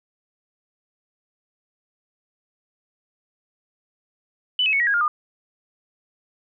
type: tone with pitch steps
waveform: sine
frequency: 2990 / 2573 / 2214 / 1905.5 / 1639.8 / 1411.1 / 1214.3 Hz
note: F#7 / E7 / C#7 / A#6 / G#6 / F6 / D#6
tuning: +17 / -43 / -3 / +38 / -22 / +17 / -43 cents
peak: -17 dBFS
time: 4.59-5.08 s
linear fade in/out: 2 ms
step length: 70 ms
effects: none